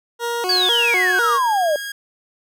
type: tone with vibrato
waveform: 20% pulse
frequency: 415.3 Hz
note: G#4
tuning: in tune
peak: -16 dBFS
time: 0.19-1.4 s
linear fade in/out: 50 ms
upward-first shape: square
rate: 2 Hz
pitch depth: 220 cents each way
type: tone with pitch glide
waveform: sawtooth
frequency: 1661.2 to 1635.5 Hz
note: G#6 to G#6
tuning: 0 to -27 cents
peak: -23 dBFS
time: 0.49-1.92 s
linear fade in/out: 5 ms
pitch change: -27 cents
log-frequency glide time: 0.88-1.33 s
type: exponential sweep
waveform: sine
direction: down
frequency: 4744 to 576 Hz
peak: -15 dBFS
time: 0.49-1.76 s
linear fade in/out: 2 ms
effects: none